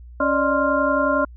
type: tone cluster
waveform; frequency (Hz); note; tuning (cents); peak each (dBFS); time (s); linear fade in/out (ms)
sine; 276.9 / 578 / 609 / 1051 / 1393; C#4 / D5 / D#5 / C6 / F6; -2 / -28 / -37 / +7 / -5; -23; 0.2-1.25; 5
effects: added 60 Hz sine -38 dBFS peak until 1.36 s